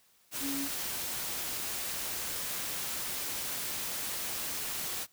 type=tone in noise; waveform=sine; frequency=277.2 Hz; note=C#4; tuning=in tune; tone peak=-34 dBFS; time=0.4-0.69 s; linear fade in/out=50 ms; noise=white; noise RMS=-36 dBFS; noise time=0.31-5.07 s; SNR=-1 dB; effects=white hiss -66 dBFS RMS until 5.12 s